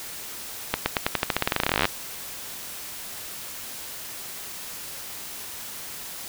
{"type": "accelerating click train", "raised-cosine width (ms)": 0.3, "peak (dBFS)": -4, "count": 26, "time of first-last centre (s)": [0.74, 1.854], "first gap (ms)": 120, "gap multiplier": 0.9, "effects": ["white hiss -37 dBFS RMS until 6.28 s"]}